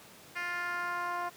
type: tone with band-pass filter sweep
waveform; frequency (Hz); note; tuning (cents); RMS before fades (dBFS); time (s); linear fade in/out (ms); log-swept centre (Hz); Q
10% pulse; 351.2; F4; +10; -35; 0.35-1.3; 20; 2100 to 860; 1.9
effects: pink hiss -53 dBFS RMS until 1.36 s + high-pass 150 Hz 12 dB/octave